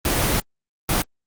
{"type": "noise bursts at uneven times", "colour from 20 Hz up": "pink", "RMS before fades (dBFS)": -20, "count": 2, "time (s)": [[0.05, 0.4], [0.89, 1.02]], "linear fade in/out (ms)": 2, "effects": ["Opus 24 kbps"]}